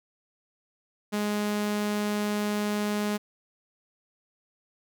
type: tone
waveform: sawtooth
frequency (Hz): 208.2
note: G#3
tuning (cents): +5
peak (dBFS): -22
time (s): 1.12-3.18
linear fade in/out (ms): 20
effects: none